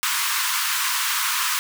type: high-pass noise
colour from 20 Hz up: pink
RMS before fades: -23 dBFS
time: 0.03-1.59 s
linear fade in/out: 0 ms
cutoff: 950 Hz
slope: 96 dB/octave
effects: none